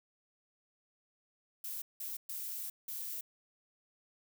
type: noise bursts at uneven times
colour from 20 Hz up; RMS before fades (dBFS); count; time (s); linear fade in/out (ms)
violet; -41; 4; 1.64-1.82 / 2-2.17 / 2.29-2.7 / 2.88-3.21; 5
effects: none